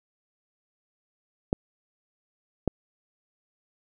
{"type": "clicks", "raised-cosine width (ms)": 2, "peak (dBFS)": -9, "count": 2, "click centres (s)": [1.529, 2.677], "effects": []}